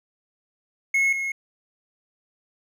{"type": "tone pair in turn", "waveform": "triangle", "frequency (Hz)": [2178, 2168], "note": ["C#7", "C#7"], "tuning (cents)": [-31, -39], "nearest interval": "unison", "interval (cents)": 8, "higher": "first", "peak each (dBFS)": [-16, -23], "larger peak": "first", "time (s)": [[0.94, 1.13], [1.13, 1.32]], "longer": "neither", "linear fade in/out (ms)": 5, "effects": []}